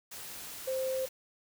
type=tone in noise; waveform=sine; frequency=523.3 Hz; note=C5; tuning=in tune; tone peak=-30 dBFS; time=0.67-1.06 s; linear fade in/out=10 ms; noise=white; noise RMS=-44 dBFS; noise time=0.11-1.09 s; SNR=+11 dB; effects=none